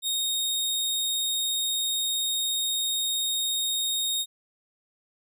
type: tone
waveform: sawtooth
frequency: 3717 Hz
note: A#7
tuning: 6 cents flat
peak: -22 dBFS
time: 0.02-4.26 s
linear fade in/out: 50 ms
effects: none